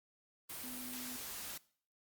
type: tone in noise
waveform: sine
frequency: 250.4 Hz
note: B3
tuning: 24 cents sharp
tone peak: -48 dBFS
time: 0.63-1.17 s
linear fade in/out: 10 ms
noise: white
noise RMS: -45 dBFS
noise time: 0.49-1.58 s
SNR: -6 dB
effects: noise-tail reverb RT60 0.5 s tail -20 dB re dry + Opus 32 kbps